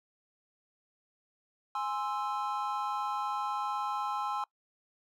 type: chord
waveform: triangle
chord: Ab augmented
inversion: none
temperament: equal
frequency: 830.6 / 1046.5 / 1318.5 Hz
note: Ab5 / C6 / E6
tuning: 0 / 0 / 0 cents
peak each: -33 / -34 / -35 dBFS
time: 1.75-4.44 s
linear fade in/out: 2 ms
effects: noise-tail reverb RT60 0.1 s tail -23 dB re dry